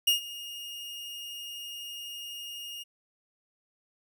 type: tone with ADSR envelope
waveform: 40% pulse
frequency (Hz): 2848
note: F7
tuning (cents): +33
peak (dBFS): -18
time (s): 0.07-2.84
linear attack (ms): 8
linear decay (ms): 120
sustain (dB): -19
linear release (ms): 21
effects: none

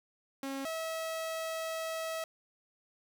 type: tone pair in turn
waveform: sawtooth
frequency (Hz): 272 / 646.9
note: C#4 / E5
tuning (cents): -33 / -33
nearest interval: octave + minor third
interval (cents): 1500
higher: second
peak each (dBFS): -32 / -31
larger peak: second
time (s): 0.43-0.65 / 0.65-2.24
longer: second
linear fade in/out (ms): 2
effects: 10-bit

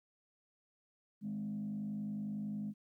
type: tone with frequency modulation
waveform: sine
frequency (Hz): 207.7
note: G#3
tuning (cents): 0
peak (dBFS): -36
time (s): 1.21-2.74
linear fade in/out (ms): 50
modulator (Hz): 51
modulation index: 0.61
effects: tanh soft clip ceiling -33 dBFS + 13-bit

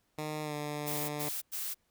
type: tone with pitch glide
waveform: 10% pulse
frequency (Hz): 152.9 to 148.29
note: D#3 to D3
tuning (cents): -30 to +17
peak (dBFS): -27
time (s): 0.18-1.29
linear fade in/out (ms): 5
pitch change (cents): -53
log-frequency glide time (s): 0.42-0.54
type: noise bursts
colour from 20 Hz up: blue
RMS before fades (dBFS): -37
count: 3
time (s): 0.86-1.746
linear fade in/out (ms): 20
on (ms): 230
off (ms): 98
effects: pink hiss -75 dBFS RMS until 1.9 s

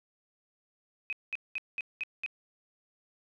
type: tone bursts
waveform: sine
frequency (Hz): 2521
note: D#7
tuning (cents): +22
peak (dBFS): -31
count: 6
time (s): 1.1-2.262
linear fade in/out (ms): 0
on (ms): 27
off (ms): 200
effects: none

